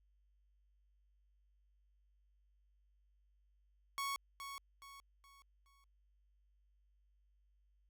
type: tone with echo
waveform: sawtooth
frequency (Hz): 1108.7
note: C#6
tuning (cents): 0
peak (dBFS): -34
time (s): 3.98-4.16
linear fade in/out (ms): 0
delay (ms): 420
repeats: 4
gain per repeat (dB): -8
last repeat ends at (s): 5.84
effects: added 50 Hz sine -70 dBFS peak until 7.89 s